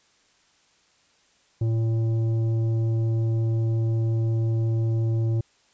triangle tone with tanh clipping, 113.2 Hz, A2, 50 cents sharp, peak -22 dBFS, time 1.61-5.41 s, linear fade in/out 5 ms, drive 13 dB, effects white hiss -62 dBFS RMS until 5.73 s + resampled to 16000 Hz

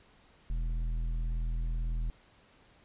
sine tone with tanh clipping, 40.93 Hz, E1, 12 cents flat, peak -31 dBFS, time 0.5-2.1 s, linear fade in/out 0 ms, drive 9 dB, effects pink hiss -62 dBFS RMS until 2.84 s + resampled to 8000 Hz

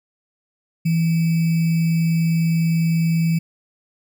sine tone with sample-and-hold, 164.81 Hz, E3, in tune, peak -15 dBFS, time 0.85-3.39 s, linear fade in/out 10 ms, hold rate 2450 Hz, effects none

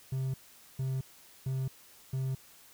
triangle tone bursts, 132 Hz, C3, 16 cents sharp, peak -28 dBFS, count 4, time 0.12-2.35 s, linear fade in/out 5 ms, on 220 ms, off 450 ms, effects white hiss -57 dBFS RMS until 2.73 s

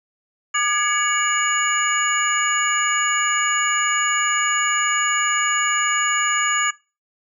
sine tone cluster, 1205 / 1673 / 2249 / 2880 / 6890 Hz, D6 / G#6 / C#7 / F#7 / A8, +44 / +12 / +24 / -47 / -37 cents, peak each -22 / -23 / -25 / -26 / -23 dBFS, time 0.54-6.71 s, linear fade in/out 10 ms, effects noise-tail reverb RT60 0.3 s tail -21 dB re dry + tanh soft clip ceiling -6 dBFS

